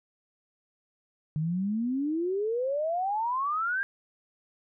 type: exponential sweep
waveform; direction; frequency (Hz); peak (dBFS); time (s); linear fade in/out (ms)
sine; up; 149.3 to 1626; -26; 1.36-3.83; 0
effects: none